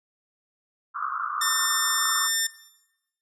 pink band-pass noise, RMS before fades -30 dBFS, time 0.94-2.29 s, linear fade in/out 20 ms, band 1100 to 1400 Hz, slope 96 dB/octave
10% pulse tone, 1800 Hz, A6, 39 cents sharp, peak -14 dBFS, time 1.41-2.47 s, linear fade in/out 5 ms
effects noise-tail reverb RT60 0.9 s tail -17 dB re dry + resampled to 32000 Hz

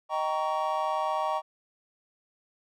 triangle chord, Eb dominant seventh, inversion none, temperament just, 622.3 / 777.8 / 933.4 / 1120.1 Hz, Eb5 / G5 / Bb5 / Db6, 0 / -14 / +2 / +18 cents, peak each -30 dBFS, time 0.09-1.42 s, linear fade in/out 50 ms, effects none

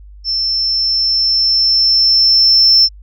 sine tone with level ramp, 5340 Hz, E8, 22 cents sharp, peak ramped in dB -14 to -4 dBFS, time 0.24-2.89 s, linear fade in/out 50 ms, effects tanh soft clip ceiling -1 dBFS + added 50 Hz sine -34 dBFS peak until 3.02 s

